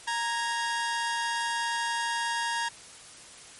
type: tone pair together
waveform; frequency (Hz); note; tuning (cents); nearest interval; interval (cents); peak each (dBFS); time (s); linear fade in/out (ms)
sawtooth; 932.3 / 1651.8; A#5 / G#6; 0 / -10; minor seventh; 990; -25 / -29; 0.07-2.69; 10
effects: white hiss -48 dBFS RMS until 3.59 s + MP3 48 kbps